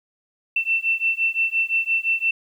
sine beating tone pair, 2681 / 2686.8 Hz, E7 / E7, +29 / +32 cents, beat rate 5.8 Hz, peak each -22 dBFS, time 0.56-2.31 s, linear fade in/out 5 ms, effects 9-bit

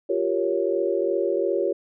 sine chord, G half-diminished seventh, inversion third, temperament equal, 349.2 / 392 / 466.2 / 554.4 Hz, F4 / G4 / Bb4 / Db5, 0 / 0 / 0 / 0 cents, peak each -26 / -25 / -28 / -26 dBFS, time 0.09-1.73 s, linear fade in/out 10 ms, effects none

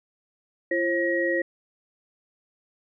sine tone cluster, 340.6 / 536 / 1898 Hz, F4 / C5 / A#6, -43 / +42 / +31 cents, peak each -26 dBFS, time 0.71-1.42 s, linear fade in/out 5 ms, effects none

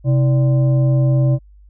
sine tone with frequency modulation, 131.3 Hz, C3, 6 cents sharp, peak -11 dBFS, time 0.04-1.39 s, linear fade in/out 50 ms, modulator 452 Hz, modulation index 0.41, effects added 50 Hz sine -42 dBFS peak until 1.69 s

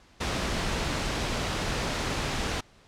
pink noise, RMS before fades -29 dBFS, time 0.2-2.61 s, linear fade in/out 10 ms, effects pink hiss -57 dBFS RMS until 2.87 s + low-pass 6000 Hz 12 dB/octave

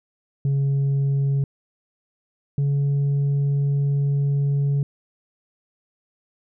sine tone pair in turn, 138.59 / 141.09 Hz, C#3 / C#3, 0 / +31 cents, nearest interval unison, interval 31 cents, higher second, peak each -15 / -15 dBFS, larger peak neither, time 0.45-1.44 / 2.58-4.83 s, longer second, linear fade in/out 2 ms, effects tanh soft clip ceiling -17 dBFS

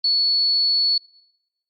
sine tone, 4414 Hz, C#8, 8 cents flat, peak -16 dBFS, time 0.04-0.98 s, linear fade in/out 5 ms, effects noise-tail reverb RT60 0.9 s tail -22 dB re dry + Opus 48 kbps

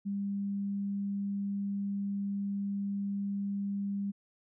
sine tone, 199.8 Hz, G3, 33 cents sharp, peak -31 dBFS, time 0.05-4.12 s, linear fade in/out 20 ms, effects none

